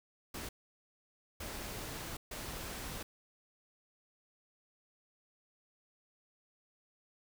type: noise bursts at uneven times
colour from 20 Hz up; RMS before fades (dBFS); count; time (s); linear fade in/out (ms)
pink; -43; 3; 0.34-0.49 / 1.4-2.17 / 2.31-3.03; 5
effects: none